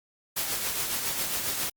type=noise with tremolo; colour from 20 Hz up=white; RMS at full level=-28 dBFS; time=0.36-1.7 s; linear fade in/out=10 ms; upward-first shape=triangle; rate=7.3 Hz; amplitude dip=45%; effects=Opus 48 kbps